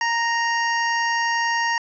square tone pair together, 931 / 1862 Hz, A#5 / A#6, -2 / -2 cents, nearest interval octave, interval 1200 cents, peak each -23 dBFS, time 0.01-1.78 s, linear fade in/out 2 ms, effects resampled to 16000 Hz + 9-bit

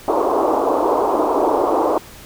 pink band-pass noise, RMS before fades -17 dBFS, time 0.08-1.98 s, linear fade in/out 0 ms, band 300 to 1100 Hz, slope 48 dB/octave, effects pink hiss -40 dBFS RMS until 2.25 s

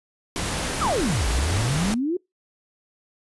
pink noise, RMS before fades -27 dBFS, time 0.36-1.94 s, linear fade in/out 0 ms
sine exponential two-way sweep, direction down then up, 1396.9 to 51.91 to 376.9 Hz, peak -21 dBFS, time 0.81-2.17 s, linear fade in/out 5 ms, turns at 1.28 s
effects noise-tail reverb RT60 0.2 s tail -26 dB re dry + resampled to 24000 Hz

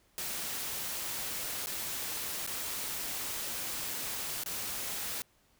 white noise with dropouts, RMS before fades -37 dBFS, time 0.18-5.22 s, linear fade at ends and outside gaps 0 ms, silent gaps 1.66-1.67 / 2.465-2.475 / 4.436-4.461 s, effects pink hiss -68 dBFS RMS until 5.59 s

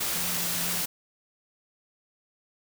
sine tone in noise, 174.61 Hz, F3, in tune, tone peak -39 dBFS, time 0.15-0.82 s, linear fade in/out 10 ms, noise white, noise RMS -29 dBFS, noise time 0-0.86 s, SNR -13 dB, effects none

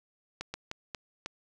slowing click train, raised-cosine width 0.2 ms, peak -19 dBFS, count 5, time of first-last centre 0.41-1.26 s, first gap 130 ms, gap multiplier 1.34, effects none

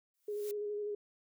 blue noise with exponential growth, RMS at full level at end -45 dBFS, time 0.14-0.51 s, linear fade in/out 0 ms, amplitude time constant 79 ms
sine tone with vibrato, 415.3 Hz, G#4, in tune, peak -35 dBFS, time 0.28-0.95 s, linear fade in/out 5 ms, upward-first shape square, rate 12 Hz, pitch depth 17 cents each way
effects none

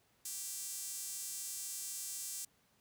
sawtooth tone with high-pass filter, 392 Hz, G4, in tune, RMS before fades -43 dBFS, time 0.25-2.45 s, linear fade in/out 5 ms, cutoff 7600 Hz, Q 1.7, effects pink hiss -72 dBFS RMS until 2.8 s + high-pass 80 Hz 12 dB/octave

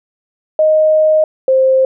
sine tone pair in turn, 622.3 / 525.7 Hz, D#5 / C5, 0 / +8 cents, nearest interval minor third, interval 292 cents, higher first, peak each -7 dBFS, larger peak neither, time 0.59-1.24 / 1.48-1.85 s, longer first, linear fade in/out 2 ms, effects none

